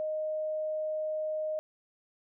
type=tone; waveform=sine; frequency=620 Hz; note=D#5; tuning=6 cents flat; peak=-30 dBFS; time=0-1.59 s; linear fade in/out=0 ms; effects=none